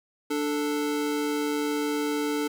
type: tone pair together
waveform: square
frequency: 294.2 / 441.5 Hz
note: D4 / A4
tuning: +3 / +6 cents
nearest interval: perfect fifth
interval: 703 cents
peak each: -28 / -30 dBFS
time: 0.3-2.48 s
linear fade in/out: 10 ms
effects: none